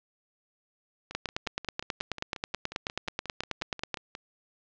two click trains, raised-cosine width 0.2 ms, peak -12 / -21 dBFS, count 27 / 18, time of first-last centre 1.15-3.943 / 1.11-4.151 s, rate 9.31 / 5.59 Hz, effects low-pass 5000 Hz 12 dB/octave

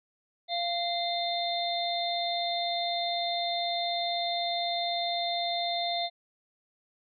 harmonic tone with a mistuned harmonic, 692 Hz, F5, 16 cents flat, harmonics 1 / 3 / 5 / 6, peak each -30 / -40 / -33 / -36 dBFS, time 0.48-6.1 s, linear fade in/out 50 ms, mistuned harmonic 5, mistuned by +78 cents, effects none

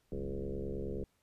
sine tone with frequency modulation, 196 Hz, G3, in tune, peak -35 dBFS, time 0.12-1.04 s, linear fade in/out 2 ms, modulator 69.4 Hz, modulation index 4.3, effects pink hiss -75 dBFS RMS until 1.22 s + resampled to 32000 Hz

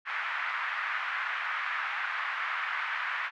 white band-pass noise, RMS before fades -33 dBFS, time 0.05-3.31 s, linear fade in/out 50 ms, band 1100 to 2000 Hz, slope 24 dB/octave, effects none

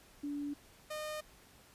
sine / sawtooth tone pair in turn, 288.5 / 611.3 Hz, D4 / D#5, -31 / -31 cents, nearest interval octave + minor second, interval 1300 cents, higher second, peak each -36 / -35 dBFS, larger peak second, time 0.23-0.54 / 0.9-1.21 s, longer neither, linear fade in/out 10 ms, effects pink hiss -61 dBFS RMS until 1.74 s + resampled to 32000 Hz

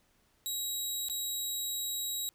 15% pulse tone with dropouts, 3840 Hz, B7, 49 cents flat, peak -26 dBFS, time 0.46-2.29 s, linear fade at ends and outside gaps 0 ms, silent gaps 1.085-1.098 s, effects pink hiss -70 dBFS RMS until 2.34 s

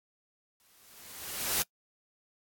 white noise with exponential growth, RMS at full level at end -27 dBFS, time 0.6-1.62 s, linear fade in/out 0 ms, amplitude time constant 220 ms, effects noise-tail reverb RT60 0.1 s tail -23 dB re dry + AAC 64 kbps

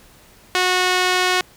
sawtooth tone with band-pass filter, 365.6 Hz, F#4, 21 cents flat, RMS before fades -18 dBFS, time 0.55-1.41 s, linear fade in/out 0 ms, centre 2800 Hz, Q 0.6, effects pink hiss -49 dBFS RMS until 1.56 s

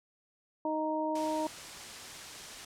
harmonic tone, 311.1 Hz, D#4, in tune, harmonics 1 / 2 / 3, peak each -34 / -34 / -34 dBFS, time 0.65-1.47 s, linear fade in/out 2 ms
white noise, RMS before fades -44 dBFS, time 1.15-2.65 s, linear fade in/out 5 ms
effects low-pass 8000 Hz 12 dB/octave

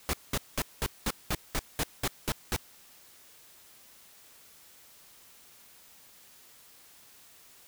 pink noise bursts, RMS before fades -29 dBFS, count 11, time 0.09-2.563 s, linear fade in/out 0 ms, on 43 ms, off 200 ms, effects white hiss -56 dBFS RMS until 7.67 s

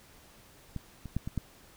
clicks, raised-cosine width 5 ms, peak -23 / -28 / -17 / -23 / -18 dBFS, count 5, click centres 0.763 / 1.057 / 1.166 / 1.275 / 1.377 s, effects pink hiss -57 dBFS RMS until 1.76 s

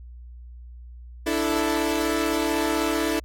sawtooth chord, D suspended second, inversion none, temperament equal, 293.7 / 329.6 / 440 Hz, D4 / E4 / A4, 0 / 0 / 0 cents, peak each -23 / -21 / -24 dBFS, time 1.26-3.2 s, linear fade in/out 10 ms, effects added 60 Hz sine -39 dBFS peak until 3.24 s + AAC 64 kbps

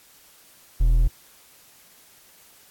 sine tone with hard clipping, 40.38 Hz, E1, 35 cents flat, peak -16 dBFS, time 0.8-1.08 s, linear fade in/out 10 ms, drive 5 dB, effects white hiss -53 dBFS RMS until 2.7 s + AAC 64 kbps

